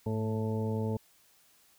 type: harmonic tone with a mistuned harmonic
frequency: 110 Hz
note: A2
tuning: in tune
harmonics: 1 / 2 / 3 / 4 / 5 / 6 / 8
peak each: -32 / -34 / -46 / -36 / -43 / -49 / -44 dBFS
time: 0.06-0.97 s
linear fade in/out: 5 ms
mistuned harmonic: 1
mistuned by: -41 cents
effects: white hiss -64 dBFS RMS until 1.78 s